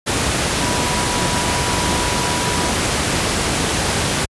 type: tone in noise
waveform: sine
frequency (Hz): 974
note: B5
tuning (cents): -24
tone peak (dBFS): -25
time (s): 0.6-2.72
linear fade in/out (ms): 20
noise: pink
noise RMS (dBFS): -18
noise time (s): 0.06-4.26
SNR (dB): -10
effects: high-pass 60 Hz 12 dB/octave + resampled to 24000 Hz